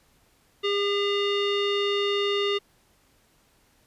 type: tone with low-pass filter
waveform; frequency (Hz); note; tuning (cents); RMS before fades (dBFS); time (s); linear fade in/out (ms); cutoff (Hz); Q
square; 404.1; G#4; -47; -25; 0.63-2.59; 20; 3300; 6.2
effects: pink hiss -63 dBFS RMS until 3.86 s + resampled to 32000 Hz